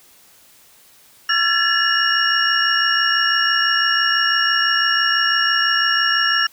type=tone cluster; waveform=sine; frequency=1350 / 1686 / 1752 / 2875 / 5540 Hz; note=E6 / G#6 / A6 / F7 / F8; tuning=+41 / +26 / -8 / +50 / -15 cents; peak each=-21 dBFS; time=1.29-6.47 s; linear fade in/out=5 ms; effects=white hiss -50 dBFS RMS until 6.52 s